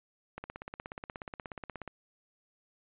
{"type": "click train", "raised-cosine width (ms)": 0.5, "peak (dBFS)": -25, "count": 26, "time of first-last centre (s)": [0.38, 1.877], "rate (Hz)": 16.7, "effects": ["resampled to 8000 Hz"]}